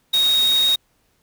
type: tone in noise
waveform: sine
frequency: 3751 Hz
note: A#7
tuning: 10 cents sharp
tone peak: -14 dBFS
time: 0.13-0.76 s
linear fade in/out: 10 ms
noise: white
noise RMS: -29 dBFS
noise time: 0.13-0.76 s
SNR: +12 dB
effects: pink hiss -64 dBFS RMS until 1.22 s